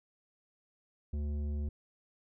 sine tone with tanh clipping, 73.42 Hz, D2, in tune, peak -34 dBFS, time 1.13-1.69 s, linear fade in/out 5 ms, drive 11 dB, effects none

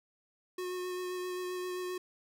square tone with vibrato, 363.4 Hz, F#4, 31 cents flat, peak -36 dBFS, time 0.58-1.98 s, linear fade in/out 5 ms, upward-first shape sine, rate 7.6 Hz, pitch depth 13 cents each way, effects none

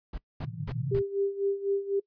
brown noise bursts, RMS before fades -35 dBFS, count 4, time 0.13-0.994 s, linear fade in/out 5 ms, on 51 ms, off 220 ms
pink band-pass noise, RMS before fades -34 dBFS, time 0.42-1.02 s, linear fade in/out 10 ms, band 110 to 170 Hz, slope 96 dB/octave
sine tone with tremolo, 396.9 Hz, G4, 22 cents sharp, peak -23 dBFS, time 0.91-2 s, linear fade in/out 10 ms, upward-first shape sine, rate 4 Hz, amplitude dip 80%
effects noise-tail reverb RT60 0.1 s tail -22 dB re dry + resampled to 11025 Hz

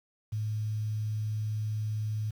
sine tone with quantisation, 107.6 Hz, A2, 38 cents flat, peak -29 dBFS, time 0.32-2.31 s, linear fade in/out 10 ms, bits 9, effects none

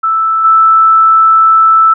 sine tone with level steps, 1318.5 Hz, E6, in tune, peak -8 / -3 dBFS, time 0.03-1.94 s, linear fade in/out 10 ms, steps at 0.44 s, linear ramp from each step 10 ms, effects none

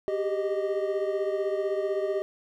triangle tone cluster, 387.1 / 402.9 / 619 Hz, G4 / G4 / D#5, -22 / +48 / -9 cents, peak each -27 / -30 / -28 dBFS, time 0.08-2.22 s, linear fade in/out 0 ms, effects none

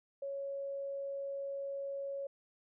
sine tone, 554.4 Hz, C#5, in tune, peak -37 dBFS, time 0.22-2.27 s, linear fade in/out 5 ms, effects none

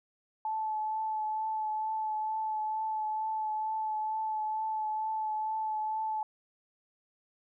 sine tone with vibrato, 868 Hz, A5, 24 cents flat, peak -30 dBFS, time 0.45-6.23 s, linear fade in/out 2 ms, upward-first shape triangle, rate 2.2 Hz, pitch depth 19 cents each way, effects none

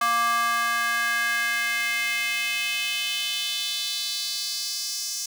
square tone with high-pass filter sweep, 234.3 Hz, A#3, 9 cents sharp, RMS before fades -26 dBFS, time 0.01-5.26 s, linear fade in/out 5 ms, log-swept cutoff 1100 to 5800 Hz, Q 3.3, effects none

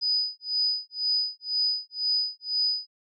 sine tone with tremolo, 4978 Hz, D#8, in tune, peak -21 dBFS, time 0.01-2.87 s, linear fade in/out 20 ms, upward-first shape sine, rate 2 Hz, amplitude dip 100%, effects none

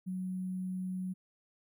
sine tone with sample-and-hold, 185 Hz, F#3, in tune, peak -34 dBFS, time 0.06-1.14 s, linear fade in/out 20 ms, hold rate 11025 Hz, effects none

